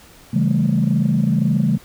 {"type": "chord", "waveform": "sine", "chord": "A dominant seventh", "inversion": "first", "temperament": "just", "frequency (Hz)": [137.5, 165, 198, 220], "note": ["C#3", "E3", "G3", "A3"], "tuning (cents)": [-14, 2, 18, 0], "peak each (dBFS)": -19, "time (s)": [0.33, 1.78], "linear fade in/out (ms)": 10, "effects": ["tanh soft clip ceiling -7 dBFS", "pink hiss -46 dBFS RMS until 1.84 s"]}